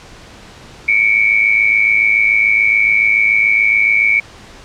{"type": "tone pair together", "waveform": "sine", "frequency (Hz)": [2217, 2324], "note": ["C#7", "D7"], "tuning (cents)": [0, -19], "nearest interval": "minor second", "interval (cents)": 81, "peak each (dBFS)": -12, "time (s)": [0.88, 4.2], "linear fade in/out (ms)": 5, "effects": ["pink hiss -38 dBFS RMS until 4.64 s", "low-pass 6000 Hz 12 dB/octave"]}